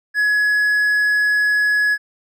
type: tone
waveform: triangle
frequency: 1686 Hz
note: G#6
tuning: 26 cents sharp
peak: -12 dBFS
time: 0.14-1.98 s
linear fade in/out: 50 ms
effects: none